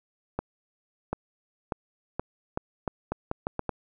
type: accelerating click train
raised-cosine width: 1 ms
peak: -14 dBFS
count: 11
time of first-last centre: 0.39-3.693 s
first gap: 740 ms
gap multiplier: 0.8
effects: none